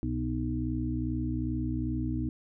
harmonic tone with a mistuned harmonic, 62.5 Hz, B1, 21 cents sharp, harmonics 1 / 2 / 4 / 5, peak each -34 / -34 / -34 / -34 dBFS, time 0.03-2.29 s, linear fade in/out 0 ms, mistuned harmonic 1, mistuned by +78 cents, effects none

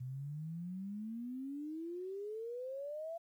sine exponential sweep, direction up, 124.2 to 680 Hz, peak -40 dBFS, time 0-3.18 s, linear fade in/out 10 ms, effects 12-bit

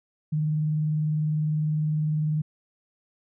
sine tone with vibrato, 153.4 Hz, D#3, 24 cents flat, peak -22 dBFS, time 0.32-2.42 s, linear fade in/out 10 ms, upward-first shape triangle, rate 20 Hz, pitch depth 48 cents each way, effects none

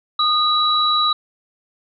sine tone pair together, 1231 / 3913 Hz, D#6 / B7, -19 / -17 cents, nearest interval octave + minor sixth, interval 2002 cents, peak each -17 dBFS, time 0.19-1.13 s, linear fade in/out 5 ms, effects none

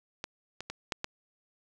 clicks, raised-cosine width 0.2 ms, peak -18 / -21 / -20 / -13 / -15 dBFS, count 5, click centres 0.241 / 0.606 / 0.7 / 0.922 / 1.044 s, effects none

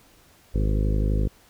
harmonic tone with a mistuned harmonic, 51.91 Hz, G#1, in tune, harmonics 1 / 2 / 3 / 4 / 5 / 6 / 7 / 8 / 9 / 10, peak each -21 / -27 / -31 / -33 / -35 / -37 / -38 / -39 / -40 / -41 dBFS, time 0.54-1.28 s, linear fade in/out 10 ms, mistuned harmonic 9, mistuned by +26 cents, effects pink hiss -56 dBFS RMS until 1.49 s

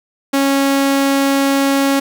sawtooth tone, 275.4 Hz, C#4, 11 cents flat, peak -8 dBFS, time 0.33-2 s, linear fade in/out 10 ms, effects 8-bit

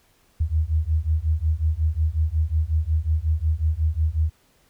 sine beating tone pair, 76.1 / 81.6 Hz, D#2 / E2, -38 / -17 cents, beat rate 5.5 Hz, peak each -22 / -22 dBFS, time 0.4-4.3 s, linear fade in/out 10 ms, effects pink hiss -61 dBFS RMS until 4.69 s

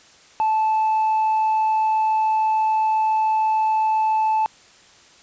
sine tone with tanh clipping, 873 Hz, A5, 14 cents flat, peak -17 dBFS, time 0.4-4.46 s, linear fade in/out 0 ms, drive 1 dB, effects white hiss -50 dBFS RMS until 5.22 s + resampled to 16000 Hz

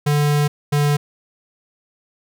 square tone pair in turn, 146.83 / 146.03 Hz, D3 / D3, 0 / -9 cents, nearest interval unison, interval 9 cents, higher first, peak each -15 dBFS, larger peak neither, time 0.06-0.48 / 0.72-0.97 s, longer first, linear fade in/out 10 ms, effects none

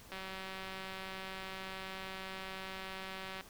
click train, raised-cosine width 0.3 ms, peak -28 dBFS, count 626, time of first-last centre 0.12-3.409 s, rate 190 Hz, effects pink hiss -56 dBFS RMS until 3.49 s

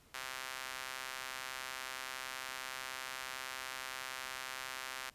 sawtooth tone with high-pass filter, 130.81 Hz, C3, in tune, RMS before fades -44 dBFS, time 0.14-5.1 s, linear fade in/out 5 ms, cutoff 1400 Hz, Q 1, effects pink hiss -65 dBFS RMS until 5.14 s + resampled to 32000 Hz

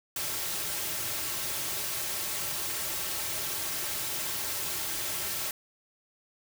white noise with comb filter, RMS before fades -33 dBFS, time 0.16-5.51 s, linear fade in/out 2 ms, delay 4.1 ms, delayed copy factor -0.6, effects none

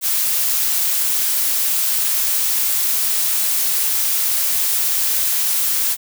blue noise, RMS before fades -18 dBFS, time 0.01-5.97 s, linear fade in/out 50 ms, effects none

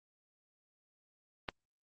click, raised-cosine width 0.3 ms, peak -19 dBFS, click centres 1.488 s, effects Opus 24 kbps

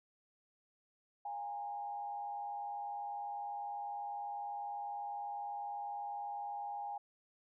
sine tone with frequency modulation, 816 Hz, G#5, 31 cents flat, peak -39 dBFS, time 1.25-6.98 s, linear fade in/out 5 ms, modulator 100 Hz, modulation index 0.57, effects none

